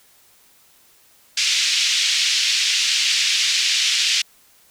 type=band-pass noise; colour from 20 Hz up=pink; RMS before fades=-19 dBFS; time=1.37-4.22 s; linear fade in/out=5 ms; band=2500 to 6200 Hz; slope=24 dB/octave; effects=white hiss -54 dBFS RMS until 4.7 s